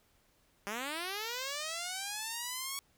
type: linear sweep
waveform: 5% pulse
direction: up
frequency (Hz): 195.4 to 1119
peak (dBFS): -25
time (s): 0.67-2.79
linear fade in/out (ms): 0
effects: pink hiss -70 dBFS RMS until 2.97 s